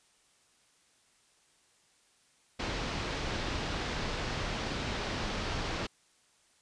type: low-pass noise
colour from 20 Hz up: pink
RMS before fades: -35 dBFS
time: 2.59-5.87 s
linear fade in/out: 10 ms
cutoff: 5300 Hz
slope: 24 dB/octave
effects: white hiss -67 dBFS RMS until 6.61 s + resampled to 22050 Hz